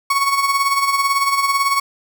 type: tone with tremolo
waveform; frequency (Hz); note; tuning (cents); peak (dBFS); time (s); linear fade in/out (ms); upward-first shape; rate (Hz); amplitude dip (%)
35% pulse; 1110; C#6; +2; -11; 0.1-1.8; 5; sine; 18; 55
effects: none